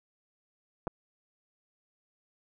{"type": "clicks", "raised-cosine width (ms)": 1, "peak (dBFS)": [-20, -20], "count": 2, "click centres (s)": [0.871, 0.877], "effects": []}